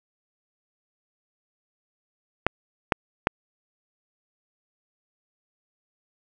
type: clicks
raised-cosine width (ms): 0.5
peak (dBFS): -3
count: 3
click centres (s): 2.466 / 2.922 / 3.271
effects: none